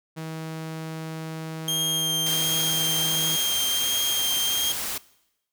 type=tone; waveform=sawtooth; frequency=160 Hz; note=D#3; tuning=49 cents sharp; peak=-28 dBFS; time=0.16-3.37 s; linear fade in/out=20 ms
type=tone with vibrato; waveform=sawtooth; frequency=3202 Hz; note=G7; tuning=36 cents sharp; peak=-20 dBFS; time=1.68-4.72 s; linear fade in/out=2 ms; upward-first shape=sine; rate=1.4 Hz; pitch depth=14 cents each way
type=noise; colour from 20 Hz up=white; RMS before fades=-30 dBFS; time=2.26-4.98 s; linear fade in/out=5 ms
effects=noise-tail reverb RT60 0.9 s tail -21 dB re dry